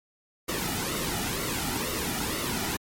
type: noise with flanger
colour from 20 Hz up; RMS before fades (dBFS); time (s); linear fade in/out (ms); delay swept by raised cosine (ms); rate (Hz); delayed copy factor
pink; -30; 0.48-2.77; 10; 1.2 to 1.9; 2.1; -0.65
effects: MP3 64 kbps